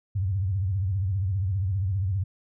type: tone with vibrato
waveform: sine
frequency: 95.7 Hz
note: G2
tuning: 41 cents flat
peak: -23 dBFS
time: 0.15-2.24 s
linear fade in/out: 10 ms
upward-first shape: sine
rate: 15 Hz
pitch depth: 150 cents each way
effects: none